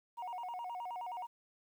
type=tone with vibrato; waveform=sine; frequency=830.6 Hz; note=G#5; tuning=in tune; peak=-37 dBFS; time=0.17-1.27 s; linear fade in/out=20 ms; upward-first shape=square; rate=9.5 Hz; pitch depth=220 cents each way; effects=tanh soft clip ceiling -38 dBFS + 11-bit